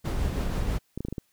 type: noise with tremolo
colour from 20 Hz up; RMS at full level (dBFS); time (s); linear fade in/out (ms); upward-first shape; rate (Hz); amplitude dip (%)
brown; -26; 0.04-0.79; 20; triangle; 6.2; 35
type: clicks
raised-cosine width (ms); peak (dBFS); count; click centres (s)
3; -19; 6; 0.976 / 1.006 / 1.05 / 1.085 / 1.126 / 1.182
effects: white hiss -69 dBFS RMS until 1.32 s